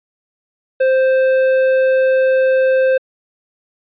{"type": "tone with tanh clipping", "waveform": "sine", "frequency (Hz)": 523.3, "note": "C5", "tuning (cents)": 0, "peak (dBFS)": -12, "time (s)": [0.8, 2.98], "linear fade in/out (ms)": 10, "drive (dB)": 10, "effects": ["resampled to 8000 Hz"]}